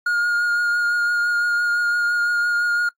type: tone with vibrato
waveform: triangle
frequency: 1425 Hz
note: F6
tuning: 34 cents sharp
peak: -15 dBFS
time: 0.06-2.89 s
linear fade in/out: 5 ms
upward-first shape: triangle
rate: 5.9 Hz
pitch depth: 18 cents each way
effects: noise-tail reverb RT60 0.1 s tail -24 dB re dry + AAC 48 kbps